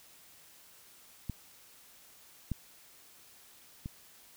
clicks, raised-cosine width 5 ms, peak -23 / -20 / -26 dBFS, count 3, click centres 1.297 / 2.517 / 3.859 s, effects white hiss -58 dBFS RMS until 4.36 s

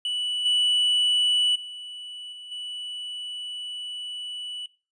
triangle tone with level steps, 2960 Hz, F#7, in tune, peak -23 / -17 / -34 / -37 / -30 dBFS, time 0.05-4.66 s, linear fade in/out 2 ms, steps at 0.45 / 1.55 / 2.32 / 2.51 s, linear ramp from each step 10 ms, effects noise-tail reverb RT60 0.3 s tail -18 dB re dry + resampled to 22050 Hz

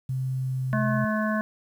sine tone with pitch glide, 130.6 to 129.55 Hz, C3 to C3, -3 to -17 cents, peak -25 dBFS, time 0.09-1.05 s, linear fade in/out 5 ms, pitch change -14 cents, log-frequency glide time 0.32-0.84 s
harmonic tone, 215.2 Hz, A3, 38 cents flat, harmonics 1 / 3 / 5 / 7 / 8, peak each -25 / -30 / -32 / -33 / -34 dBFS, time 0.73-1.41 s, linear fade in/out 0 ms
effects 9-bit

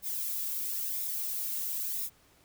violet noise with flanger, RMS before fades -34 dBFS, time 0.02-2.1 s, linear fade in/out 50 ms, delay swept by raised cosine 0.66 to 2.06 ms, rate 1 Hz, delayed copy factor -0.5, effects pink hiss -63 dBFS RMS until 2.44 s

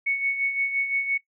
sine tone with tremolo, 2217 Hz, C#7, in tune, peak -20 dBFS, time 0.06-1.18 s, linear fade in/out 10 ms, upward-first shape sine, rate 5.8 Hz, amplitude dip 60%, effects noise-tail reverb RT60 0.1 s tail -19 dB re dry

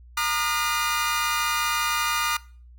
sawtooth tone cluster, 930 / 1215 / 1428 / 2029 Hz, A#5 / D#6 / F6 / B6, -4 / -42 / +38 / +46 cents, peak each -27 / -22 / -24 / -29 dBFS, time 0.17-2.37 s, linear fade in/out 5 ms, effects noise-tail reverb RT60 0.4 s tail -21 dB re dry + added 60 Hz sine -45 dBFS peak until 2.78 s

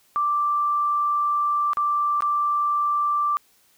sine tone with dropouts, 1174.7 Hz, D6, in tune, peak -19 dBFS, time 0.16-3.37 s, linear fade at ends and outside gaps 0 ms, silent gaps 1.733-1.771 / 2.206-2.222 s, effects white hiss -60 dBFS RMS until 3.77 s

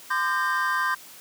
triangle tone cluster, 1029 / 1193 / 1577 / 1842 Hz, C6 / D6 / G6 / A#6, -29 / +27 / +10 / -21 cents, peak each -25 / -27 / -24 / -31 dBFS, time 0.1-0.95 s, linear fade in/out 10 ms, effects white hiss -46 dBFS RMS until 1.2 s + high-pass 150 Hz 12 dB/octave

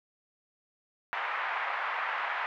pink band-pass noise, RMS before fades -33 dBFS, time 1.13-2.46 s, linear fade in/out 0 ms, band 830 to 2200 Hz, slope 24 dB/octave, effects none

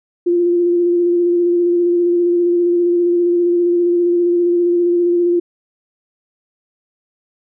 sine tone with vibrato, 348.5 Hz, F4, 4 cents flat, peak -11 dBFS, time 0.26-5.4 s, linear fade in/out 10 ms, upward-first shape square, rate 15 Hz, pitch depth 16 cents each way, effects none

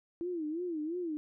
sine tone with vibrato, 329.6 Hz, E4, in tune, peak -33 dBFS, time 0.21-1.17 s, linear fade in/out 0 ms, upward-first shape sine, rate 2.9 Hz, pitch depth 160 cents each way, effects none

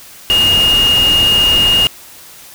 sine tone in noise, 2847 Hz, F7, 33 cents sharp, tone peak -8 dBFS, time 0.3-1.87 s, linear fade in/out 0 ms, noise pink, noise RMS -20 dBFS, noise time 0.3-1.87 s, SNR +9 dB, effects white hiss -37 dBFS RMS until 2.54 s

